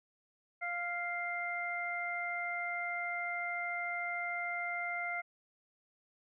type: harmonic tone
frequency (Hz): 698.5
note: F5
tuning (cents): 0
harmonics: 1 / 2 / 3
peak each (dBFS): -40 / -41 / -37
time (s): 0.61-5.22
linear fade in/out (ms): 20
effects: none